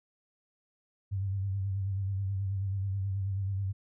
sine tone with vibrato, 97.4 Hz, G2, 11 cents flat, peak -29 dBFS, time 1.11-3.73 s, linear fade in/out 20 ms, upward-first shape sine, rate 9.3 Hz, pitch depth 50 cents each way, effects none

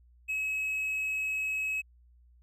triangle tone with hard clipping, 2565 Hz, E7, 48 cents flat, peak -30 dBFS, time 0.28-1.82 s, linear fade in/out 20 ms, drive 5 dB, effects added 60 Hz sine -57 dBFS peak until 2.42 s

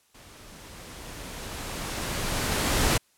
pink noise with level ramp, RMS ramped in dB -50 to -22 dBFS, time 0.14-2.98 s, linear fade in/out 10 ms, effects white hiss -65 dBFS RMS until 3.17 s + low-pass 12000 Hz 12 dB/octave

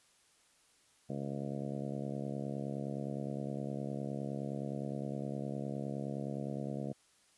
harmonic tone, 69.7 Hz, C#2, 10 cents sharp, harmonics 2 / 3 / 4 / 5 / 6 / 7 / 8 / 9 / 10, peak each -41 / -41 / -45 / -48 / -51 / -47 / -49 / -48 / -53 dBFS, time 1.09-6.93 s, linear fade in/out 10 ms, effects white hiss -68 dBFS RMS until 7.37 s + resampled to 24000 Hz

